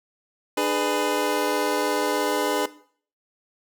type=chord; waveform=25% pulse; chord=G# diminished; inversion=second; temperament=just; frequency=299 / 415.3 / 498.4 Hz; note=D4 / G#4 / B4; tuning=+31 / 0 / +16 cents; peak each=-22 dBFS; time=0.57-2.66 s; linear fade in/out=5 ms; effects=noise-tail reverb RT60 0.5 s tail -17 dB re dry